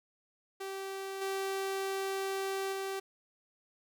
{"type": "tone with level steps", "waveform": "sawtooth", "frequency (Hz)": 387.8, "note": "G4", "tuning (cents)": -19, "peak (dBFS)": [-34, -29, -31], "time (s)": [0.6, 3], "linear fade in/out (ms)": 10, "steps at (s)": [1.21, 2.72], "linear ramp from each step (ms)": 10, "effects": []}